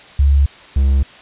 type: tone pair in turn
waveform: sine / triangle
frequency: 70 / 67.93 Hz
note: C#2 / C#2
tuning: +18 / -34 cents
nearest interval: minor second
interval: 52 cents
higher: first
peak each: -8 dBFS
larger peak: neither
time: 0.19-0.46 / 0.76-1.03 s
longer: neither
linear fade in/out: 5 ms
effects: white hiss -40 dBFS RMS until 1.21 s + resampled to 8000 Hz